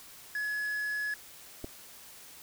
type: tone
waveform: triangle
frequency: 1695 Hz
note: G#6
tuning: 35 cents sharp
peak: -29 dBFS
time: 0.35-1.14 s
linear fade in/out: 2 ms
type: clicks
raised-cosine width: 2 ms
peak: -29 / -25 dBFS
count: 2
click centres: 1.642 / 1.645 s
effects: white hiss -51 dBFS RMS until 2.42 s